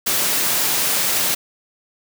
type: high-pass noise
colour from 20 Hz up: white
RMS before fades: -19 dBFS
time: 0.06-1.35 s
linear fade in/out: 10 ms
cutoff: 110 Hz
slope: 48 dB/octave
effects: none